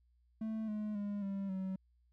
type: tone with pitch steps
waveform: triangle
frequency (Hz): 220 / 211.9 / 204.1 / 196.56 / 189.32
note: A3 / G#3 / G#3 / G3 / F#3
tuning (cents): 0 / +35 / -30 / +5 / +40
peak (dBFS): -34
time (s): 0.41-1.76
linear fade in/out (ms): 5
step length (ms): 270
effects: added 60 Hz sine -68 dBFS peak until 2.12 s